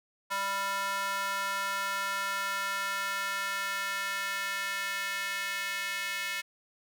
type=tone with high-pass filter sweep; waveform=square; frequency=197.2 Hz; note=G3; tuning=11 cents sharp; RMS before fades=-33 dBFS; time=0.3-6.42 s; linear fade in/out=20 ms; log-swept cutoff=1100 to 2000 Hz; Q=2.3; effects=none